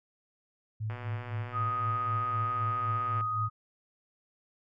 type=tone with tremolo; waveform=sine; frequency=108.2 Hz; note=A2; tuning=29 cents flat; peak=-30 dBFS; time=0.8-3.49 s; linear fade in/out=10 ms; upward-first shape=sine; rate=3.9 Hz; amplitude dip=80%
type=click train; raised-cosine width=0.5 ms; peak=-28 dBFS; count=285; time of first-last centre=0.9-3.209 s; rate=123 Hz
type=tone; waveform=sine; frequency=1248 Hz; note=D#6; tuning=5 cents sharp; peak=-29 dBFS; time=1.52-3.5 s; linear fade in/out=50 ms
effects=none

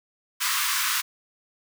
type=high-pass noise; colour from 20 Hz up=pink; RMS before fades=-25 dBFS; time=0.4-1.02 s; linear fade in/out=20 ms; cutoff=1000 Hz; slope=96 dB/octave; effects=none

